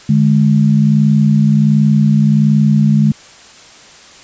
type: tone pair together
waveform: sine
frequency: 148.64 / 210 Hz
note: D3 / G#3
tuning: +21 / +19 cents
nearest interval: tritone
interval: 598 cents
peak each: -10 dBFS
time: 0.09-3.12 s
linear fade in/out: 5 ms
effects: white hiss -39 dBFS RMS until 4.23 s + resampled to 16000 Hz